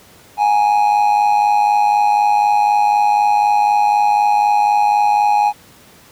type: tone with amplitude modulation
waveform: triangle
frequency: 830.6 Hz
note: G#5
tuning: in tune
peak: -6 dBFS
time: 0.37-5.53 s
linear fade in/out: 50 ms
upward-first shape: sine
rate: 104 Hz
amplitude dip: 60%
effects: pink hiss -45 dBFS RMS until 6.11 s + high-pass 80 Hz 12 dB/octave